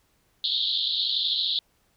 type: band-pass noise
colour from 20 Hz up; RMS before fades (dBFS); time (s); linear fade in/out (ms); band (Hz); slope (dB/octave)
pink; -26; 0.44-1.59; 2; 3300 to 4300; 96
effects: pink hiss -67 dBFS RMS until 1.96 s